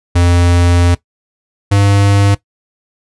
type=tone pair in turn; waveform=square; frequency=87.31 / 100.22 Hz; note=F2 / G2; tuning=0 / +39 cents; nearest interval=major second; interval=239 cents; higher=second; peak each=-8 / -8 dBFS; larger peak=neither; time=0.15-0.95 / 1.71-2.35 s; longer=first; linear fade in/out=10 ms; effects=noise-tail reverb RT60 0.1 s tail -17 dB re dry + resampled to 24000 Hz